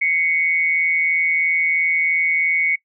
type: tone pair together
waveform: sine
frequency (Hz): 2054 / 2217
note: C7 / C#7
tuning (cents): -33 / 0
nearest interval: minor second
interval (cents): 133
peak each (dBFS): -22 / -16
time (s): 0.01-2.76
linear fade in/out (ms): 10
effects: noise-tail reverb RT60 0.1 s tail -23 dB re dry